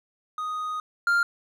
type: tone pair in turn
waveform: triangle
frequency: 1245 / 1397.5 Hz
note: D#6 / F6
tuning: +1 / +1 cents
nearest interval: major second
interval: 200 cents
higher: second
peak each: -26 / -17 dBFS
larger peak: second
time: 0.38-0.8 / 1.07-1.23 s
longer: first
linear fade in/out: 2 ms
effects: none